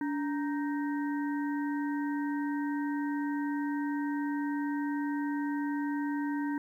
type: harmonic tone with a mistuned harmonic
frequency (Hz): 311.1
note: D#4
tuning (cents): 0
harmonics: 1 / 3 / 5 / 6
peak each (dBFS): -30 / -40 / -44 / -46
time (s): 0.01-6.58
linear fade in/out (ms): 2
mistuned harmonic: 1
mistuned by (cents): -130
effects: 11-bit